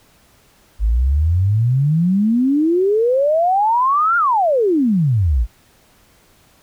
sine exponential two-way sweep, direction up then down, 50.5 to 1428 to 50.5 Hz, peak -12 dBFS, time 0.79-5.47 s, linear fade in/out 50 ms, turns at 4.17 s, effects pink hiss -53 dBFS RMS until 6.62 s

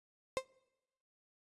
35% pulse tone with exponential decay, 524 Hz, C5, 2 cents sharp, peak -26 dBFS, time 0.37-0.45 s, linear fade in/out 0 ms, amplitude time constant 16 ms, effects noise-tail reverb RT60 1.0 s tail -25 dB re dry + resampled to 24000 Hz

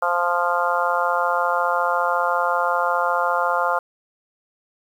harmonic tone, 174.61 Hz, F3, in tune, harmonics 3 / 4 / 5 / 6 / 7 / 8, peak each -25 / -25 / -25 / -25 / -25 / -25 dBFS, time 0.02-3.79 s, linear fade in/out 5 ms, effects 8-bit

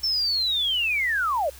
sine linear sweep, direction down, 5410 to 519 Hz, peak -21 dBFS, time 0.03-1.5 s, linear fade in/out 10 ms, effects added 66 Hz sine -46 dBFS peak until 1.59 s + white hiss -47 dBFS RMS until 1.59 s

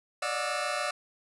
20% pulse tone cluster, 579 / 606 / 725 / 1329 Hz, D5 / D#5 / F#5 / E6, -25 / -46 / -35 / +14 cents, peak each -30 dBFS, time 0.22-0.91 s, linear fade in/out 5 ms, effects resampled to 24000 Hz

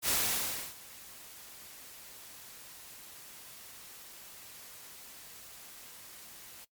white noise with ADSR envelope, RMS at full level -28 dBFS, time 0.02-6.65 s, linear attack 68 ms, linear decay 650 ms, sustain -22 dB, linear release 9 ms, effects noise-tail reverb RT60 0.1 s tail -19 dB re dry + MP3 96 kbps

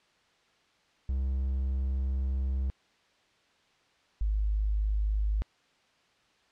triangle / sine tone pair in turn, 66.1 / 51.93 Hz, C2 / G#1, +18 / +1 cents, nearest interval major third, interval 417 cents, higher first, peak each -25 dBFS, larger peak neither, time 1.09-2.7 / 4.21-5.42 s, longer first, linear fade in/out 0 ms, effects white hiss -66 dBFS RMS until 6.51 s + low-pass 4000 Hz 12 dB/octave

